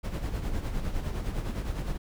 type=noise with tremolo; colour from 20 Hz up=brown; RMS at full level=-29 dBFS; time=0.03-1.98 s; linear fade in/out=20 ms; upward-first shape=sine; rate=9.8 Hz; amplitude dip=55%; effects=none